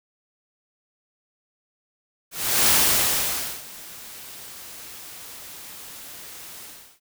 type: noise with ADSR envelope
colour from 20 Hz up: white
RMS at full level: -17 dBFS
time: 2.31-7 s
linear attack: 370 ms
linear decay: 930 ms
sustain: -23 dB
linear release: 370 ms
effects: none